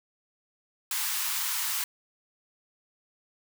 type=high-pass noise; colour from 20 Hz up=white; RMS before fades=-30 dBFS; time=0.91-1.84 s; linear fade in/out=2 ms; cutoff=840 Hz; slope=96 dB/octave; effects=none